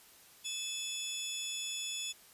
25% pulse tone pair together, 2600 / 3435 Hz, E7 / A7, -24 / -42 cents, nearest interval perfect fourth, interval 482 cents, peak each -39 / -34 dBFS, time 0.44-2.13 s, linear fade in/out 20 ms, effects white hiss -59 dBFS RMS until 2.33 s + resampled to 32000 Hz

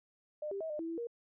sine tone with pitch steps, 603 / 395.4 / 641 / 603 / 328.7 / 331.8 / 470.8 Hz, D5 / G4 / E5 / D5 / E4 / E4 / A#4, +46 / +15 / -49 / +46 / -5 / +11 / +17 cents, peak -36 dBFS, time 0.42-1.071 s, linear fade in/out 5 ms, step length 93 ms, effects none

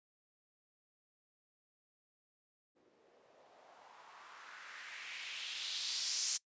violet noise with low-pass filter sweep, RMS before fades -44 dBFS, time 2.75-6.38 s, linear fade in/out 20 ms, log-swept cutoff 340 to 6400 Hz, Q 2.4, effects noise-tail reverb RT60 0.1 s tail -23 dB re dry + resampled to 16000 Hz

